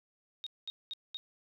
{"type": "tone bursts", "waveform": "sine", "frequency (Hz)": 3730, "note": "A#7", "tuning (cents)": 0, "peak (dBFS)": -37, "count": 4, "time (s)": [0.44, 1.17], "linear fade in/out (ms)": 0, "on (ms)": 25, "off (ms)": 210, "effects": []}